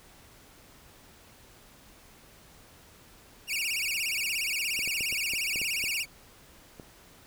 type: tone with vibrato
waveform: sawtooth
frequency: 2511 Hz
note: D#7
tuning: 15 cents sharp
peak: -25 dBFS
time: 3.47-6.06 s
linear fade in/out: 50 ms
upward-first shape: sine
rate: 17 Hz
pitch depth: 220 cents each way
type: clicks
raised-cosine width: 2 ms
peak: -29 dBFS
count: 9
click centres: 4.791 / 4.876 / 5.008 / 5.126 / 5.336 / 5.559 / 5.616 / 5.84 / 6.798 s
effects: pink hiss -55 dBFS RMS until 7.26 s